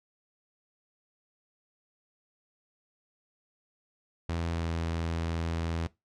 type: tone with pitch glide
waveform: sawtooth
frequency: 83.8 to 82.89 Hz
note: E2 to E2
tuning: +29 to +10 cents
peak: -26 dBFS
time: 4.29-5.87 s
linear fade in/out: 0 ms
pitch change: -19 cents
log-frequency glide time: 4.53-4.66 s
effects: noise-tail reverb RT60 0.2 s tail -20 dB re dry + low-pass 6000 Hz 12 dB/octave